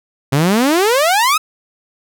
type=exponential sweep; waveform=sawtooth; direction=up; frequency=130.81 to 1312 Hz; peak=-7 dBFS; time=0.32-1.38 s; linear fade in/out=10 ms; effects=none